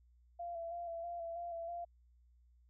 sine tone with vibrato, 681 Hz, F5, 44 cents flat, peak -40 dBFS, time 0.39-1.85 s, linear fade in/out 10 ms, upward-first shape square, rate 3.1 Hz, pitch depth 26 cents each way, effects added 60 Hz sine -64 dBFS peak until 2.69 s

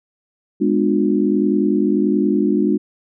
sine chord, G# diminished seventh, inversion none, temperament just, 207.7 / 249.2 / 299 / 358.8 Hz, G#3 / B3 / D4 / F4, 0 / +16 / +31 / +47 cents, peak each -18 / -22 / -18 / -20 dBFS, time 0.6-2.78 s, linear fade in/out 20 ms, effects none

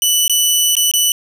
15% pulse tone with dropouts, 2973 Hz, F#7, 8 cents sharp, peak -4 dBFS, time 0.02-1.12 s, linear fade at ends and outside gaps 1 ms, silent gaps 0.28-0.296 / 0.753-0.767 / 0.914-0.937 s, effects none

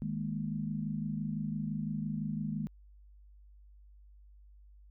sine chord, D# suspended fourth, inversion none, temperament just, 155.56 / 207.4 / 233.3 Hz, D#3 / G#3 / A#3, 0 / -2 / +2 cents, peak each -37 / -36 / -39 dBFS, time 0.02-2.67 s, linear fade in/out 0 ms, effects added 50 Hz sine -54 dBFS peak until 4.9 s

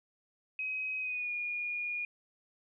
sine tone with pitch glide, 2532 to 2436 Hz, D#7 to D#7, +30 to -37 cents, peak -33 dBFS, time 0.59-2.05 s, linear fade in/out 2 ms, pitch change -67 cents, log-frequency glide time 0.99-1.32 s, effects none

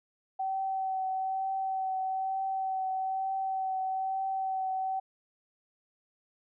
sine tone with vibrato, 764 Hz, G5, 45 cents flat, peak -29 dBFS, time 0.39-5 s, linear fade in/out 10 ms, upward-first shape triangle, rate 1.1 Hz, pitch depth 16 cents each way, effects none

